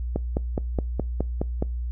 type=click train; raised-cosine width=2 ms; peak=-11 dBFS; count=8; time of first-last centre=0.16-1.624 s; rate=4.78 Hz; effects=noise-tail reverb RT60 0.3 s tail -25 dB re dry + added 60 Hz sine -26 dBFS peak until 1.91 s

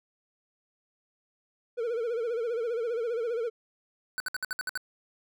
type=tone with vibrato; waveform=triangle; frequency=466.2 Hz; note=A#4; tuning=in tune; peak=-26 dBFS; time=1.77-3.5 s; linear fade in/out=20 ms; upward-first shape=sine; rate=15 Hz; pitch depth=92 cents each way
type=tone bursts; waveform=square; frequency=1500 Hz; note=F#6; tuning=23 cents sharp; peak=-30 dBFS; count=8; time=4.18-4.775 s; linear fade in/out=0 ms; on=21 ms; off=61 ms
effects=none

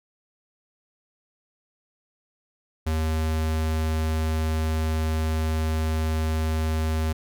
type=tone; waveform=square; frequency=79.1 Hz; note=D#2; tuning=29 cents sharp; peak=-23 dBFS; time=2.86-7.13 s; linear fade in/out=10 ms; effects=none

